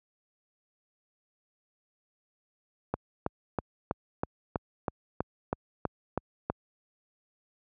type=click train; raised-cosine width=1 ms; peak=-14 dBFS; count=12; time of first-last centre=2.94-6.5 s; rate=3.09 Hz; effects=high-pass 60 Hz 12 dB/octave